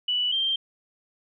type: tone pair in turn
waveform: sine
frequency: 2960 / 3162 Hz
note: F#7 / G7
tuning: 0 / +14 cents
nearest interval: minor second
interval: 114 cents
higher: second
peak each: -22 dBFS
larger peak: neither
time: 0.08-0.32 / 0.32-0.56 s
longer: neither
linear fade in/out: 5 ms
effects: none